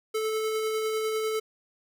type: tone with tremolo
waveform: square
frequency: 436.8 Hz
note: A4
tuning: 13 cents flat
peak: -26 dBFS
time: 0.14-1.4 s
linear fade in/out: 10 ms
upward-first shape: sine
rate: 10 Hz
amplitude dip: 25%
effects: none